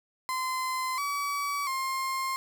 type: tone with pitch steps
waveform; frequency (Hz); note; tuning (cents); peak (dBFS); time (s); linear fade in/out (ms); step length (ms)
35% pulse; 1032 / 1141 / 1060; C6 / C#6 / C6; -24 / +50 / +22; -27; 0.29-2.36; 0; 690
effects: none